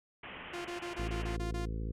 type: low-pass noise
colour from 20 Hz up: white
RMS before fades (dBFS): -46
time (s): 0.23-1.36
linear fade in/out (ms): 5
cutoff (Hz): 3100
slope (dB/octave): 96
type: tone bursts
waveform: sawtooth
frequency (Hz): 349.2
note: F4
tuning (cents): 0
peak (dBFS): -34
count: 8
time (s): 0.53-1.658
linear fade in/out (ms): 10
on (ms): 120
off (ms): 24
type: harmonic tone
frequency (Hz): 55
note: A1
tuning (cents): 0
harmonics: 1 / 2 / 3 / 4 / 5 / 6 / 7 / 8 / 9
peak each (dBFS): -35 / -41 / -45 / -47 / -49 / -51 / -52 / -53 / -54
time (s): 0.98-1.92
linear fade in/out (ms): 10
effects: low-pass 9000 Hz 12 dB/octave + MP3 96 kbps